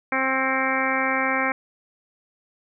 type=harmonic tone with a mistuned harmonic; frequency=264.5 Hz; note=C4; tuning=19 cents sharp; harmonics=1 / 2 / 3 / 4 / 5 / 6 / 7 / 8 / 9; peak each=-29 / -29 / -29 / -29 / -29 / -29 / -29 / -29 / -29 dBFS; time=0.12-1.52 s; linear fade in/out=2 ms; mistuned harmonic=9; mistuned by=-51 cents; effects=none